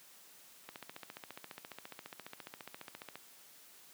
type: click train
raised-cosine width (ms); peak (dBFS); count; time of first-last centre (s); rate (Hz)
0.3; -29; 37; 0.69-3.156; 14.6
effects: white hiss -59 dBFS RMS until 3.93 s + high-pass 150 Hz 12 dB/octave